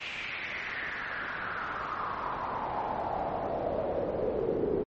brown noise with band-pass filter sweep, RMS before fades -33 dBFS, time 0-4.84 s, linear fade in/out 20 ms, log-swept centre 2600 to 400 Hz, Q 4.6, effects MP3 32 kbps

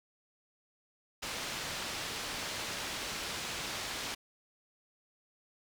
white low-pass noise, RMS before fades -39 dBFS, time 1.22-4.15 s, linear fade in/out 10 ms, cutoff 5000 Hz, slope 12 dB/octave, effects none

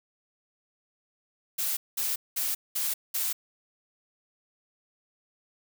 blue noise bursts, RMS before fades -29 dBFS, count 5, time 1.58-3.33 s, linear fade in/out 10 ms, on 190 ms, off 200 ms, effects none

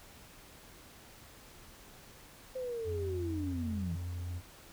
sine linear sweep, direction down, 523.3 to 155.56 Hz, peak -35 dBFS, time 2.55-3.96 s, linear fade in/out 10 ms
triangle tone, 87.7 Hz, F2, 8 cents sharp, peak -34 dBFS, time 2.84-4.42 s, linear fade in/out 50 ms
effects pink hiss -55 dBFS RMS until 4.72 s

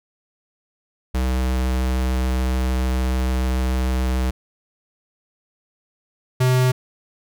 square tone pair in turn, 63.8 / 127.6 Hz, C2 / C3, -43 / -43 cents, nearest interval octave, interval 1200 cents, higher second, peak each -19 / -15 dBFS, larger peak second, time 1.14-4.31 / 6.4-6.72 s, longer first, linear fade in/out 10 ms, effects none

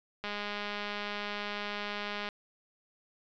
click train, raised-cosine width 0.3 ms, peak -21 dBFS, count 423, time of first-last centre 0.24-2.289 s, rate 206 Hz, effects resampled to 16000 Hz

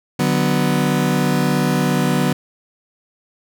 35% pulse chord, B minor, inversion first, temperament just, 148.16 / 185.21 / 246.9 Hz, D3 / F#3 / B3, +16 / +2 / 0 cents, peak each -18 dBFS, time 0.19-2.33 s, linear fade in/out 5 ms, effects none

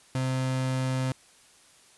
35% pulse tone, 130.2 Hz, C3, 8 cents flat, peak -24 dBFS, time 0.15-1.12 s, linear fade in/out 2 ms, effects white hiss -57 dBFS RMS until 1.97 s + resampled to 24000 Hz

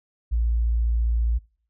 sine tone, 57.4 Hz, A#1, 26 cents flat, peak -19 dBFS, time 0.31-1.39 s, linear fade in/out 20 ms, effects noise-tail reverb RT60 0.5 s tail -24 dB re dry

